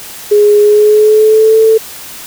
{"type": "tone with pitch glide", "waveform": "sine", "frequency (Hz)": [415.6, 442.9], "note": ["G#4", "A4"], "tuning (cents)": [1, 11], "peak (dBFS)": -3, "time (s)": [0.31, 1.78], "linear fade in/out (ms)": 10, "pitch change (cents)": 110, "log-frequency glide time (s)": [0.61, 1.59], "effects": ["white hiss -28 dBFS RMS until 2.26 s"]}